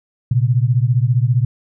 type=beating tone pair; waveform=sine; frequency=117.7 / 132.7 Hz; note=A#2 / C3; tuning=+17 / +25 cents; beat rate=15 Hz; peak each=-14 / -16 dBFS; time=0.31-1.45 s; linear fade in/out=5 ms; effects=none